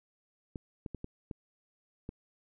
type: clicks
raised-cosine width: 3 ms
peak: -26 dBFS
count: 6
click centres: 0.558 / 0.862 / 0.947 / 1.044 / 1.312 / 2.091 s
effects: none